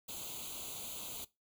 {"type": "noise with comb filter", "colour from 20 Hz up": "white", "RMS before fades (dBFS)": -44, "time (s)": [0.08, 1.25], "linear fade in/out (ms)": 10, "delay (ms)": 0.28, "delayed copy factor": 0.9, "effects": ["noise-tail reverb RT60 0.2 s tail -18 dB re dry"]}